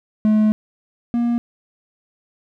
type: tone pair in turn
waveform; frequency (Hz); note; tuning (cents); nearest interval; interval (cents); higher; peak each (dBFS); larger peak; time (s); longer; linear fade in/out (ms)
triangle; 214.5 / 237.3; A3 / A#3; -44 / +31; major second; 175; second; -10 / -14; first; 0.25-0.52 / 1.14-1.38; first; 0
effects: none